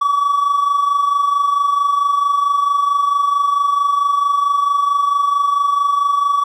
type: tone with amplitude modulation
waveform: triangle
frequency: 1141 Hz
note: C#6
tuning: 50 cents sharp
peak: -7 dBFS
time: 0.01-6.44 s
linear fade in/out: 10 ms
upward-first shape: sine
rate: 24.5 Hz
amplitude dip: 65%
effects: tanh soft clip ceiling -7 dBFS